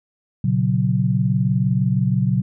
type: chord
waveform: sine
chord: F# major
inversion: first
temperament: equal with one note detuned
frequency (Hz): 119.06 / 138.59 / 185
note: A#2 / C#3 / F#3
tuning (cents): +37 / 0 / 0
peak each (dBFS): -20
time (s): 0.44-2.42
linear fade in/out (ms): 5
effects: none